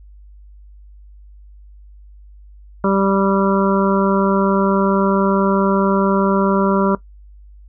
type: harmonic tone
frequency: 195.5 Hz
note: G3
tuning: 4 cents flat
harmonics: 1 / 2 / 3 / 5 / 6 / 7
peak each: -16 / -19 / -21 / -23 / -24 / -24 dBFS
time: 2.84-6.95 s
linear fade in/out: 2 ms
effects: noise-tail reverb RT60 0.1 s tail -18 dB re dry + added 50 Hz sine -39 dBFS peak until 7.68 s